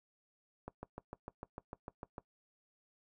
click train, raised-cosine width 1 ms, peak -29 dBFS, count 11, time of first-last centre 0.68-2.182 s, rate 6.66 Hz, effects noise-tail reverb RT60 0.1 s tail -19 dB re dry

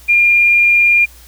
sine tone, 2406 Hz, D7, 41 cents sharp, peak -7 dBFS, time 0.08-1.06 s, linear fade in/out 20 ms, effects added 60 Hz sine -40 dBFS peak until 1.27 s + white hiss -43 dBFS RMS until 1.27 s

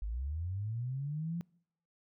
sine linear sweep, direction up, 48.02 to 174.6 Hz, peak -34 dBFS, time 0.02-1.41 s, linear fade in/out 0 ms, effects noise-tail reverb RT60 0.7 s tail -26 dB re dry

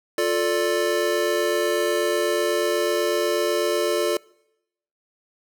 square chord, D minor, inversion first, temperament just, 352.4 / 440.5 / 587.3 Hz, F4 / A4 / D5, +16 / +2 / 0 cents, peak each -25 dBFS, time 0.18-4.17 s, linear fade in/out 2 ms, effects noise-tail reverb RT60 0.8 s tail -24 dB re dry

